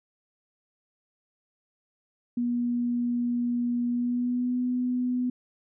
sine tone with pitch glide, 241.1 to 249 Hz, B3 to B3, -41 to +14 cents, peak -24 dBFS, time 2.37-5.3 s, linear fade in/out 5 ms, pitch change +55 cents, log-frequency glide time 3.88-4.59 s, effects none

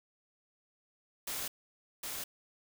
white noise with echo, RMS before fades -38 dBFS, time 1.27-1.48 s, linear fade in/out 5 ms, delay 760 ms, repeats 1, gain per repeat -2 dB, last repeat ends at 2.24 s, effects none

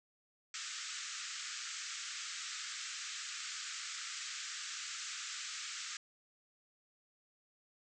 white band-pass noise, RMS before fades -44 dBFS, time 0.54-5.97 s, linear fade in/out 2 ms, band 1200 to 7800 Hz, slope 96 dB/octave, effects none

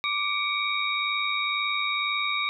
sine tone cluster, 1171 / 2258 / 2360 / 3754 Hz, D6 / C#7 / D7 / A#7, -5 / +31 / +8 / +11 cents, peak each -30 dBFS, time 0.04-2.49 s, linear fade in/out 0 ms, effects none

